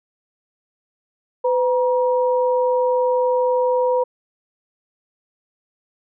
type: tone pair together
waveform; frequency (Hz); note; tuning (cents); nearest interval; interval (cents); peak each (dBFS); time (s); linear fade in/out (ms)
sine; 504.3 / 952; B4 / A#5; +36 / +36; major seventh; 1100; -16 / -22; 1.44-4.04; 10
effects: none